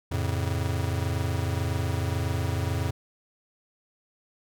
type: chord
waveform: square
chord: F augmented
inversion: none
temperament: just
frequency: 87.31 / 109.13 / 136.42 Hz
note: F2 / A2 / C#3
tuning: 0 / -14 / -27 cents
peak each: -29 / -31 / -33 dBFS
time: 0.11-2.91 s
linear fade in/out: 10 ms
effects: none